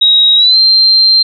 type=tone with pitch glide; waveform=sine; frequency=3808 to 4153 Hz; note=A#7 to C8; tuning=+36 to -14 cents; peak=-4 dBFS; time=0.01-1.23 s; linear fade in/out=10 ms; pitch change=+150 cents; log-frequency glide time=0.36-0.58 s; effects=none